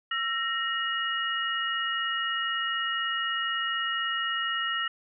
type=tone cluster; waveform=sine; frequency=1342 / 1862 / 2885 Hz; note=E6 / A#6 / F#7; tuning=+31 / -2 / -44 cents; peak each=-31 dBFS; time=0.11-4.88 s; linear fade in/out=5 ms; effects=none